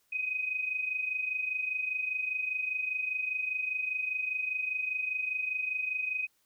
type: tone pair together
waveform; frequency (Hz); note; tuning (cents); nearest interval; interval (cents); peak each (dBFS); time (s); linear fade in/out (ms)
sine; 2489 / 2514; D#7 / D#7; 0 / +17; unison; 17; -37 / -31; 0.12-6.27; 10
effects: white hiss -72 dBFS RMS until 6.45 s